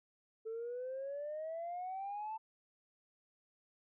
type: exponential sweep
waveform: sine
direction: up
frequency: 440 to 892 Hz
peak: -38 dBFS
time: 0.45-2.38 s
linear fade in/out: 20 ms
effects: tanh soft clip ceiling -36 dBFS